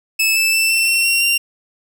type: tone with pitch steps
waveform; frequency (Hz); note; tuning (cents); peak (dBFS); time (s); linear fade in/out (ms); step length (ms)
sawtooth; 2610 / 2636 / 2662 / 2688 / 2715 / 2741 / 2768; E7 / E7 / E7 / E7 / F7 / F7 / F7; -18 / -1 / +16 / +33 / -50 / -33 / -16; -10; 0.19-1.38; 10; 170
effects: none